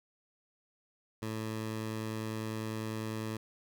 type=tone; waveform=15% pulse; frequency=110 Hz; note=A2; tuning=in tune; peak=-29 dBFS; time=1.22-3.37 s; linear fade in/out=5 ms; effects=none